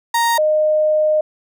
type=tone pair in turn; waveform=35% pulse / sine; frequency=932.3 / 614.7 Hz; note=A#5 / D#5; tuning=0 / -21 cents; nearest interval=perfect fifth; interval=721 cents; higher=first; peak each=-12 dBFS; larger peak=neither; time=0.14-0.38 / 0.38-1.21 s; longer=second; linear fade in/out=5 ms; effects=none